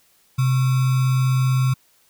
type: tone with sample-and-hold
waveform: sine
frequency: 129.7 Hz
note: C3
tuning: 15 cents flat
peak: -15 dBFS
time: 0.38-1.74 s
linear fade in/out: 10 ms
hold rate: 1225 Hz
effects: white hiss -59 dBFS RMS until 2.09 s